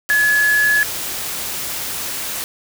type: tone in noise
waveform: sine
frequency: 1700 Hz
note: G#6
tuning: 40 cents sharp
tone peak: -12 dBFS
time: 0.1-0.83 s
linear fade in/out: 0 ms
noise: white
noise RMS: -25 dBFS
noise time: 0.09-2.44 s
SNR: +10 dB
effects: none